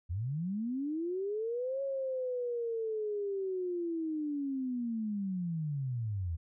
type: linear two-way sweep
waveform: sine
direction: up then down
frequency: 78.2 to 552 to 78.2 Hz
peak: -32 dBFS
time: 0.09-6.37 s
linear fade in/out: 20 ms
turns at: 1.82 s
effects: none